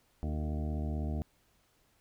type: harmonic tone with a mistuned harmonic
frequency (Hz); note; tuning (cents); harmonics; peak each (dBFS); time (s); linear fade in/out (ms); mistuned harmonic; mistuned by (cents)
76; D#2; -40; 1 / 2 / 3 / 4 / 5 / 6 / 8 / 9 / 10; -33 / -40 / -40 / -45 / -50 / -51 / -50 / -50 / -55; 0.23-1.22; 0; 5; -31
effects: pink hiss -70 dBFS RMS until 2 s